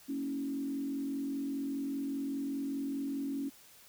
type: tone with frequency modulation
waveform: sine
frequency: 277.2 Hz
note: C#4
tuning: in tune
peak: -33 dBFS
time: 0.08-3.5 s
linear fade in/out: 20 ms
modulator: 45 Hz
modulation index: 0.68
effects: white hiss -58 dBFS RMS until 3.88 s